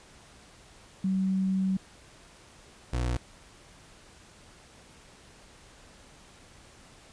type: tone pair in turn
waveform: sine / 30% pulse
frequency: 190 / 60.84 Hz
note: F#3 / B1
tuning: +46 / -25 cents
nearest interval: octave + minor sixth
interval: 1971 cents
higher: first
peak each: -24 dBFS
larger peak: neither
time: 1.04-1.77 / 2.93-3.17 s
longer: first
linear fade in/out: 5 ms
effects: pink hiss -54 dBFS RMS until 7.12 s + resampled to 22050 Hz